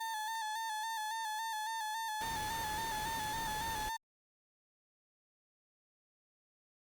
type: tone with vibrato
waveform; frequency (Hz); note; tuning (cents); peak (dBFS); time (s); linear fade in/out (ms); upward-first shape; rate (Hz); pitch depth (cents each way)
35% pulse; 880; A5; 0; -35; 0-3.97; 10; square; 3.6; 41
type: noise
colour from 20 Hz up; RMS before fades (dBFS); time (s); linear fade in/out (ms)
pink; -45; 2.21-3.89; 0
effects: Opus 32 kbps